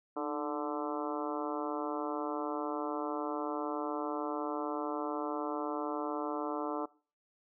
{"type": "harmonic tone with a mistuned harmonic", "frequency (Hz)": 146.83, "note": "D3", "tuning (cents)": 0, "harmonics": [2, 3, 4, 5, 6, 7, 8, 9], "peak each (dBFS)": [-38, -40, -41, -42, -43, -43, -44, -45], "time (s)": [0.16, 6.86], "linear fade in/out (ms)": 10, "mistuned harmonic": 2, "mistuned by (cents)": 63, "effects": ["noise-tail reverb RT60 0.4 s tail -22 dB re dry"]}